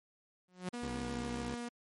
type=tone with exponential growth; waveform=sawtooth; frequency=181.7 Hz; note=F#3; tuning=31 cents flat; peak=-30 dBFS; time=0.48-0.69 s; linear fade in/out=5 ms; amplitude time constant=44 ms
type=tone with pitch glide; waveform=sawtooth; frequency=241.2 to 239 Hz; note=B3 to A#3; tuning=-41 to +43 cents; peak=-35 dBFS; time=0.73-1.69 s; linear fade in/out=10 ms; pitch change=-16 cents; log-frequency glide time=0.98-1.25 s
type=tone with vibrato; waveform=10% pulse; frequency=65 Hz; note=C2; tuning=11 cents flat; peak=-32 dBFS; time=0.82-1.55 s; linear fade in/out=10 ms; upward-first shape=sine; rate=7.5 Hz; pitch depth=140 cents each way
effects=MP3 48 kbps